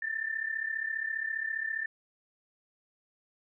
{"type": "tone pair together", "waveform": "sine", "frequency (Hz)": [1760, 1794.9], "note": ["A6", "A6"], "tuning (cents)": [0, 34], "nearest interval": "unison", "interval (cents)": 34, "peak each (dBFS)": [-35, -33], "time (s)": [0.02, 1.86], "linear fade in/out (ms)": 5, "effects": []}